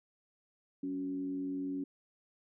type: tone with frequency modulation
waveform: sine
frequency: 279.1 Hz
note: C#4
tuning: 12 cents sharp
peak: -34 dBFS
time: 0.83-1.84 s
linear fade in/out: 5 ms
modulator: 90.4 Hz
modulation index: 0.45
effects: none